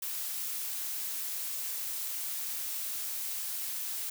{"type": "noise", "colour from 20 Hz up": "blue", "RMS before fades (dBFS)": -36, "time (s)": [0.02, 4.1], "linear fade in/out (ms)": 5, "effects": []}